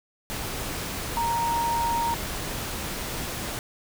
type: tone in noise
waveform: sine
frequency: 932.3 Hz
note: A#5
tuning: in tune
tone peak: -23 dBFS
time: 1.17-2.14 s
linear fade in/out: 0 ms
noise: pink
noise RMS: -32 dBFS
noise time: 0.3-3.59 s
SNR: +6 dB
effects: none